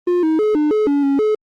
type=tone with pitch steps; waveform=triangle; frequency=354.4 / 316.5 / 426.6 / 300 / 427.8 / 284.8 / 277.3 / 428.5 Hz; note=F4 / D#4 / G#4 / D4 / A4 / C#4 / C#4 / A4; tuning=+25 / +30 / +46 / +37 / -49 / +47 / +1 / -46 cents; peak=-11 dBFS; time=0.07-1.35 s; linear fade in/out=5 ms; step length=160 ms; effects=Opus 24 kbps